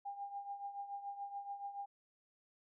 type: tone with tremolo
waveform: sine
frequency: 803 Hz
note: G5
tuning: 41 cents sharp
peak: -39 dBFS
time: 0.05-1.86 s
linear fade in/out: 10 ms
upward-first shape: triangle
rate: 7 Hz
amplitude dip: 75%
effects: none